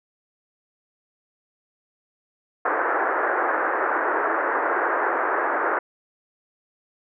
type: band-pass noise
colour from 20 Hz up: white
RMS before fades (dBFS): -23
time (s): 2.65-5.79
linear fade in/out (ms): 5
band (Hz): 320 to 1700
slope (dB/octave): 48
effects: none